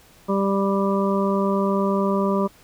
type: harmonic tone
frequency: 196.8 Hz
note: G3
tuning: 7 cents sharp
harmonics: 1 / 2 / 3 / 5 / 6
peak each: -21 / -24 / -26 / -28 / -29 dBFS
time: 0.28-2.48 s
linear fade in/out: 20 ms
effects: pink hiss -52 dBFS RMS until 2.63 s